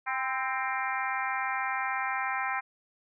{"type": "harmonic tone with a mistuned harmonic", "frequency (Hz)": 263.6, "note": "C4", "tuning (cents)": 13, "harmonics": [3, 4, 5, 6, 7, 8, 9], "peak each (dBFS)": [-34, -35, -36, -37, -37, -38, -39], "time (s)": [0.06, 2.61], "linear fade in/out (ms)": 20, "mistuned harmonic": 4, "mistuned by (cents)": -43, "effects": []}